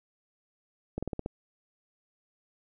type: slowing click train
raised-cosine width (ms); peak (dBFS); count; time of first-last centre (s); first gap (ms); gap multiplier
2; -19; 6; 0.98-1.261; 46; 1.1
effects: none